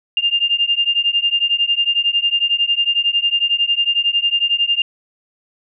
sine beating tone pair, 2799 / 2810 Hz, F7 / F7, +3 / +10 cents, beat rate 11 Hz, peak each -17 dBFS, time 0.17-4.82 s, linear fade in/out 2 ms, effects none

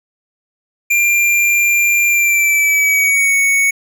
square tone with pitch glide, 2383 to 2223 Hz, D7 to C#7, +25 to +4 cents, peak -11 dBFS, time 0.9-3.71 s, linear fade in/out 10 ms, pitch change -121 cents, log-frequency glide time 2.08-3.34 s, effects none

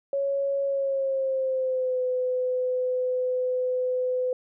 sine tone with pitch glide, 554.4 to 505.5 Hz, C#5 to B4, 0 to +40 cents, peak -23 dBFS, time 0.13-4.33 s, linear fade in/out 2 ms, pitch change -160 cents, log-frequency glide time 0.65-2.02 s, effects none

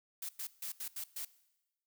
blue noise bursts at uneven times, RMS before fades -41 dBFS, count 6, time 0.22-0.29 / 0.39-0.47 / 0.62-0.72 / 0.8-0.88 / 0.96-1.04 / 1.16-1.25 s, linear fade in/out 5 ms, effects noise-tail reverb RT60 1.0 s tail -19 dB re dry

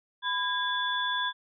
sine tone cluster, 1001 / 1632 / 3448 Hz, B5 / G#6 / A7, +23 / -31 / -36 cents, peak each -31 dBFS, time 0.22-1.33 s, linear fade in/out 50 ms, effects none

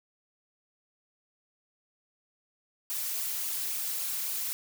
blue noise with flanger, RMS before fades -33 dBFS, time 2.9-4.53 s, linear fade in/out 0 ms, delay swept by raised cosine 0.52 to 3.22 ms, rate 3.6 Hz, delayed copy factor -0.5, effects none

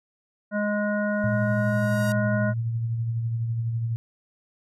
harmonic tone, 207.7 Hz, G#3, in tune, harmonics 1 / 3 / 5 / 7 / 9, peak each -25 / -27 / -38 / -30 / -42 dBFS, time 0.51-2.54 s, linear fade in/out 50 ms
5% pulse tone with exponential growth, 946 Hz, A#5, 25 cents sharp, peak -23 dBFS, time 1.1-2.12 s, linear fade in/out 1 ms, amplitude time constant 220 ms
sine tone with tremolo, 115.2 Hz, A#2, 20 cents flat, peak -22 dBFS, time 1.24-3.96 s, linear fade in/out 0 ms, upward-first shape triangle, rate 12 Hz, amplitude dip 40%
effects none

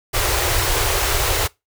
pink band-stop noise, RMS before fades -19 dBFS, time 0.13-1.48 s, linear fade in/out 20 ms, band 120 to 340 Hz, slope 48 dB/octave, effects noise-tail reverb RT60 0.2 s tail -22 dB re dry

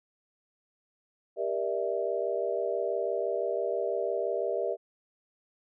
sine chord, E half-diminished seventh, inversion first, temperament just, 395.6 / 474.7 / 593.3 / 659.3 Hz, G4 / Bb4 / D5 / E5, +16 / +31 / +18 / 0 cents, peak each -33 dBFS, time 1.36-4.77 s, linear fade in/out 50 ms, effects none

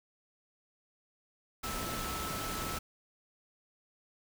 sine tone in noise, 1312 Hz, E6, 9 cents flat, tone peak -41 dBFS, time 1.63-2.79 s, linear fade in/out 10 ms, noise pink, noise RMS -38 dBFS, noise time 1.63-2.79 s, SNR -6 dB, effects none

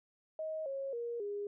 sine tone with pitch steps, 630 / 545.3 / 472 / 408.5 Hz, D#5 / C#5 / A#4 / G#4, +21 / -29 / +22 / -29 cents, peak -36 dBFS, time 0.39-1.47 s, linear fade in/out 2 ms, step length 270 ms, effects none

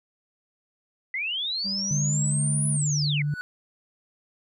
sine linear two-way sweep, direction up then down, 1975.5 to 10000 to 1975.5 Hz, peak -26 dBFS, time 1.14-3.22 s, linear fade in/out 2 ms, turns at 2.68 s
triangle tone with pitch glide, 196 to 213.7 Hz, G3 to G#3, 0 to +50 cents, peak -30 dBFS, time 1.64-2.78 s, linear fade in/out 20 ms, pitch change +150 cents, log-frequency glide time 1.81-2.42 s
sine tone with vibrato, 146.83 Hz, D3, in tune, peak -23 dBFS, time 1.91-3.34 s, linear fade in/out 2 ms, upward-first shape sine, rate 9.6 Hz, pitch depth 9 cents each way
triangle tone with exponential growth, 1480 Hz, F#6, in tune, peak -26 dBFS, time 3.18-3.41 s, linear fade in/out 0 ms, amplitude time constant 50 ms
effects none

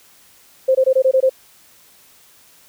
sine tone bursts, 524 Hz, C5, 2 cents sharp, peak -10 dBFS, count 7, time 0.68-1.296 s, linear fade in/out 10 ms, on 70 ms, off 21 ms, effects white hiss -50 dBFS RMS until 2.68 s

